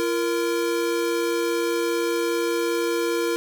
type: tone pair together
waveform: square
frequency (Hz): 341.2 / 466.2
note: F4 / A#4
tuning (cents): -40 / 0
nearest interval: perfect fourth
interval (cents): 540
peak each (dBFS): -25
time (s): 0-3.36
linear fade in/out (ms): 0
effects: none